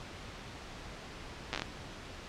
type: slowing click train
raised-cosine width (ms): 0.2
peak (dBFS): -16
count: 7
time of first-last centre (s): 1.53-1.62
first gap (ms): 8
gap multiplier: 1.25
effects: pink hiss -46 dBFS RMS until 2.28 s + low-pass 5000 Hz 12 dB/octave